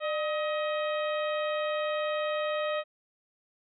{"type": "harmonic tone with a mistuned harmonic", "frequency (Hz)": 631, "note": "D#5", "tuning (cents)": 24, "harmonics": [1, 2, 3, 4, 5, 6], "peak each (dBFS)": [-29, -35, -39, -41, -43, -45], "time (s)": [0, 2.84], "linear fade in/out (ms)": 50, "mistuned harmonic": 1, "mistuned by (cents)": -77, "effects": []}